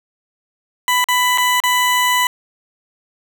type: tone with dropouts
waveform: 20% pulse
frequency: 994 Hz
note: B5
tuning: 11 cents sharp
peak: -8 dBFS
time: 0.88-2.27 s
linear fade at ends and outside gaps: 1 ms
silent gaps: 1.042-1.086 / 1.376-1.382 / 1.602-1.637 s
effects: none